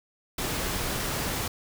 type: noise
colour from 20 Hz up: pink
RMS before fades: -30 dBFS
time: 0.38-1.48 s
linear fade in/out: 5 ms
effects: none